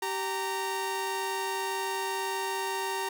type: tone pair together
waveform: sawtooth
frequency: 387.6 / 925 Hz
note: G4 / A#5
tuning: -20 / -14 cents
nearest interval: octave + minor third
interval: 1506 cents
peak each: -30 / -28 dBFS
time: 0.02-3.09 s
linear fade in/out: 5 ms
effects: none